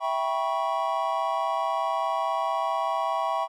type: chord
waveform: triangle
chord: C# half-diminished seventh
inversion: first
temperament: equal with one note detuned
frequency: 659.3 / 784 / 972.5 / 1108.7 Hz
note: E5 / G5 / B5 / C#6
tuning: 0 / 0 / -27 / 0 cents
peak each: -28 dBFS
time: 0-3.48 s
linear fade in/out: 50 ms
effects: none